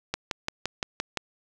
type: click train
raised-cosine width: 0.2 ms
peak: -10 dBFS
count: 7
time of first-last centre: 0.14-1.173 s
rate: 5.81 Hz
effects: none